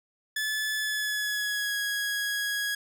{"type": "tone with pitch glide", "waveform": "sawtooth", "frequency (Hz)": [1729, 1659.5], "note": ["A6", "G#6"], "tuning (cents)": [-31, -2], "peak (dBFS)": -24, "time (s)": [0.36, 2.75], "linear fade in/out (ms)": 5, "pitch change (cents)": -71, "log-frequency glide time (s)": [0.77, 1.76], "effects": []}